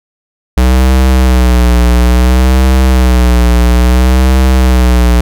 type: tone with vibrato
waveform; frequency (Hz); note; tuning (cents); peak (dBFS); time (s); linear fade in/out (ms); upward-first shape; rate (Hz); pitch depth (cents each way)
square; 62.4; B1; +19; -5; 0.57-5.21; 5; sine; 0.59; 65
effects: none